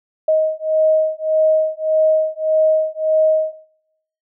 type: beating tone pair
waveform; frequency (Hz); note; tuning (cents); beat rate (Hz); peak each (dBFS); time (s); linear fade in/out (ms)
sine; 627 / 628.7; D#5 / D#5; +13 / +18; 1.7; -17; 0.28-3.53; 5
effects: noise-tail reverb RT60 0.8 s tail -18 dB re dry